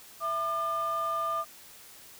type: tone pair together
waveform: sine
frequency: 661.6 / 1203 Hz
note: E5 / D6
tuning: +6 / +41 cents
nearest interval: minor seventh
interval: 1035 cents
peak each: -33 / -27 dBFS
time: 0.2-1.45 s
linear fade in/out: 50 ms
effects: tanh soft clip ceiling -24 dBFS + white hiss -51 dBFS RMS until 2.19 s